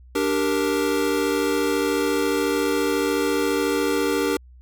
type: chord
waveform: square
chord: G minor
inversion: second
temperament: equal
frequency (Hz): 293.7 / 392 / 466.2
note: D4 / G4 / Bb4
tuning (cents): 0 / 0 / 0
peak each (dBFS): -25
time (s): 0.15-4.37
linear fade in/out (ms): 5
effects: added 62 Hz sine -44 dBFS peak until 4.61 s